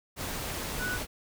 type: tone in noise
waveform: sine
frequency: 1480 Hz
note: F#6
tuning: in tune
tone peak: -31 dBFS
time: 0.78-0.99 s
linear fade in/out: 50 ms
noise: pink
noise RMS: -35 dBFS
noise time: 0.16-1.07 s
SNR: +1 dB
effects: none